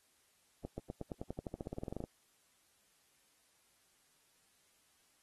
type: accelerating click train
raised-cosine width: 2 ms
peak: -27 dBFS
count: 20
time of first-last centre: 0.65-2.039 s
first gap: 130 ms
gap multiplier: 0.93
effects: white hiss -72 dBFS RMS until 5.22 s + AAC 32 kbps